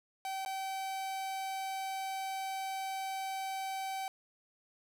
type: tone with dropouts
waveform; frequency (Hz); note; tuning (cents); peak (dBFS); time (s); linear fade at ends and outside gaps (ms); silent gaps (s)
45% pulse; 770; G5; -31; -36; 0.25-4.08; 1; 0.45-0.46
effects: none